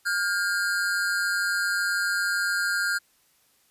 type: tone pair together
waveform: square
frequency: 1417 / 1604.2 Hz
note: F6 / G6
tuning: +25 / +40 cents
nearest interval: major second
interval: 215 cents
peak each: -27 dBFS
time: 0.05-2.99 s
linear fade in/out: 20 ms
effects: white hiss -64 dBFS RMS until 3.7 s + resampled to 32000 Hz